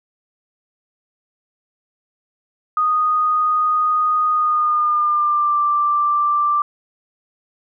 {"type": "tone with pitch glide", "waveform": "sine", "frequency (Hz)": [1239, 1177.6], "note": ["D#6", "D6"], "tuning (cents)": [-8, 4], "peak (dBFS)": -14, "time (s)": [2.77, 6.62], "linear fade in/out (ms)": 2, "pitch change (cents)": -88, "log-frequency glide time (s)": [4.3, 5.59], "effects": []}